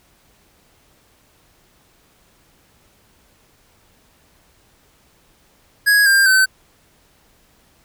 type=tone with pitch steps; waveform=square; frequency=1661.2 / 1594.5 / 1530.4 Hz; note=G#6 / G6 / G6; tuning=0 / +29 / -42 cents; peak=-11 dBFS; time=5.86-6.46 s; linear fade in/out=20 ms; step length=200 ms; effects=pink hiss -56 dBFS RMS until 7.84 s